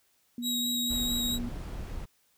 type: tone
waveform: sine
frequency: 240 Hz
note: B3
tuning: 49 cents flat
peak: -33 dBFS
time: 0.38-1.49 s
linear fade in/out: 2 ms
type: tone with vibrato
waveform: sawtooth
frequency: 3820 Hz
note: A#7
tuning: 42 cents sharp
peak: -26 dBFS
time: 0.42-1.39 s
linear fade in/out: 50 ms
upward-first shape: sine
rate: 4.5 Hz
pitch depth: 10 cents each way
type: noise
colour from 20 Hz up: brown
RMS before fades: -37 dBFS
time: 0.89-2.06 s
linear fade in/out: 20 ms
effects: white hiss -69 dBFS RMS until 2.37 s